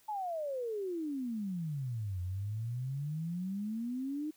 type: exponential two-way sweep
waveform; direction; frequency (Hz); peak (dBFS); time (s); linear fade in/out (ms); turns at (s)
sine; down then up; 876 to 88 to 312.1; -34; 0.08-4.31; 10; 2.21
effects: white hiss -66 dBFS RMS until 4.36 s